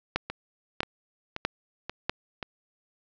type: two click trains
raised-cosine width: 0.3 ms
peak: -9 / -17 dBFS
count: 4 / 5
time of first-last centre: 0.16-2.095 / 0.3-2.428 s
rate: 1.55 / 1.88 Hz
effects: resampled to 16000 Hz + 7-bit